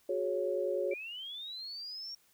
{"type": "chord", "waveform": "sine", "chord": "F# suspended second", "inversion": "none", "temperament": "equal with one note detuned", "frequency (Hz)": [365.3, 415.3, 554.4], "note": ["F#4", "G#4", "C#5"], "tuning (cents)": [-22, 0, 0], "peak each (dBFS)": [-35, -36, -33], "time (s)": [0.09, 0.94], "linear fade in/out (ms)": 5}
{"type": "linear sweep", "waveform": "sine", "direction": "up", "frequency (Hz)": [2300, 5588], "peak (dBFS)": -40, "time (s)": [0.91, 2.15], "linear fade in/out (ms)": 5}
{"effects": ["white hiss -68 dBFS RMS until 2.33 s"]}